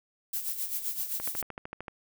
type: noise with tremolo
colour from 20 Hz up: violet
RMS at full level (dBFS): -31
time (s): 0.33-1.42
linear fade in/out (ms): 5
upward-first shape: sine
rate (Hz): 7.7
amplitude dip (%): 65
type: click train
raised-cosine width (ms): 0.5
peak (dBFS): -23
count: 10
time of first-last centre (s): 1.2-1.882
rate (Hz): 13.2
effects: none